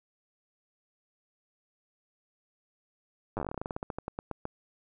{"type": "slowing click train", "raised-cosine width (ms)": 1, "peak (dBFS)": -20, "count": 23, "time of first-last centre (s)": [3.37, 4.454], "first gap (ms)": 9, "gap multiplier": 1.14, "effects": []}